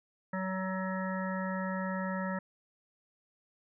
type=harmonic tone; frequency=188.3 Hz; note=F#3; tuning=31 cents sharp; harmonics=1 / 3 / 5 / 7 / 9 / 10; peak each=-34 / -39 / -41 / -42 / -44 / -44 dBFS; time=0.33-2.39 s; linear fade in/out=5 ms; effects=none